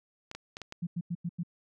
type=clicks; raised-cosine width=0.2 ms; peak=-23 dBFS; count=5; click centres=0.314 / 0.35 / 0.569 / 0.617 / 0.724 s
type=tone bursts; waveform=sine; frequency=172.3 Hz; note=F3; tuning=23 cents flat; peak=-30 dBFS; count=5; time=0.82-1.434 s; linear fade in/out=10 ms; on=50 ms; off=91 ms
effects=none